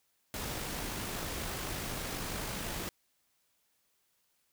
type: noise with amplitude modulation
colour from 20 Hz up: pink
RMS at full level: -37 dBFS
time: 0.34-2.89 s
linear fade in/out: 0 ms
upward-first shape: sine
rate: 52.1 Hz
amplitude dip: 25%
effects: white hiss -75 dBFS RMS until 4.52 s